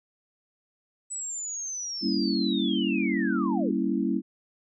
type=linear sweep; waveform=sine; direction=down; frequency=7980 to 300 Hz; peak=-31 dBFS; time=1.1-3.73 s; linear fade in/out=20 ms
type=chord; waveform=sine; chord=G diminished seventh; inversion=none; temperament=equal; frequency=196 / 233.1 / 277.2 / 329.6 Hz; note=G3 / Bb3 / Db4 / Fb4; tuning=0 / 0 / 0 / 0 cents; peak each=-29 dBFS; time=2.01-4.22 s; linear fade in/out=50 ms
effects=none